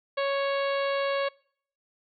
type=harmonic tone; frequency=554.4 Hz; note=C#5; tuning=in tune; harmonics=1 / 2 / 3 / 4 / 5 / 6 / 7 / 8; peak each=-26 / -32 / -36 / -38 / -40 / -42 / -43 / -44 dBFS; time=0.17-1.29 s; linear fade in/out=10 ms; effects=noise-tail reverb RT60 0.6 s tail -25 dB re dry